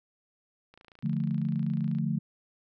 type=click train; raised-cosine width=0.3 ms; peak=-37 dBFS; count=36; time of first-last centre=0.74-1.986 s; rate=28.1 Hz
type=chord; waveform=sine; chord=D minor; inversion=none; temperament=equal; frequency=146.83 / 174.61 / 220 Hz; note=D3 / F3 / A3; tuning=0 / 0 / 0 cents; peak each=-30 / -31 / -31 dBFS; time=1.03-2.19 s; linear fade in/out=10 ms
effects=none